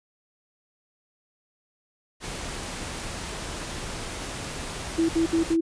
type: noise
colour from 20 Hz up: pink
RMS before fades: -34 dBFS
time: 2.2-5.57 s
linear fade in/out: 50 ms
type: tone bursts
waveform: sine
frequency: 329.1 Hz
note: E4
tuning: 3 cents flat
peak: -19 dBFS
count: 4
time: 4.98-5.609 s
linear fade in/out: 10 ms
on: 110 ms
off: 63 ms
effects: resampled to 22050 Hz